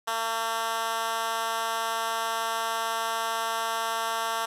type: tone with high-pass filter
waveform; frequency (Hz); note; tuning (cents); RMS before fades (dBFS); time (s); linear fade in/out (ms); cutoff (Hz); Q
10% pulse; 226.5; A#3; -50; -29; 0.07-4.46; 10; 880; 1.1
effects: resampled to 32000 Hz + 9-bit